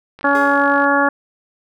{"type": "click train", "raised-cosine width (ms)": 0.3, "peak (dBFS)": -22, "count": 33, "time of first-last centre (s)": [0.19, 0.842], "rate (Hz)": 49.1}
{"type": "harmonic tone", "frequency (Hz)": 281.9, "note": "C#4", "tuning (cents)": 29, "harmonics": [1, 2, 3, 4, 5, 6], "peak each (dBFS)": [-19, -19, -19, -19, -19, -19], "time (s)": [0.24, 1.09], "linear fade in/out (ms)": 5}
{"type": "tone with exponential decay", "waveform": "30% pulse", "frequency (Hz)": 417.1, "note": "G#4", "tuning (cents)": 7, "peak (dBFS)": -23, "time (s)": [0.35, 1], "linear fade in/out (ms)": 0, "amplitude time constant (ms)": 140}
{"effects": []}